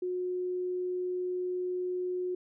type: tone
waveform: sine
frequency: 362.8 Hz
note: F#4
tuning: 34 cents flat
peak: -30 dBFS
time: 0.02-2.35 s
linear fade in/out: 5 ms
effects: none